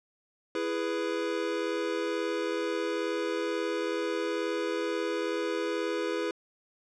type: chord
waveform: square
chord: E major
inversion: none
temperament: equal with one note detuned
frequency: 333.1 / 415.3 / 493.9 Hz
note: E4 / G#4 / B4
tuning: +18 / 0 / 0 cents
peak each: -34 dBFS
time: 0.55-6.31 s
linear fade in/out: 2 ms
effects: low-pass 5000 Hz 12 dB/octave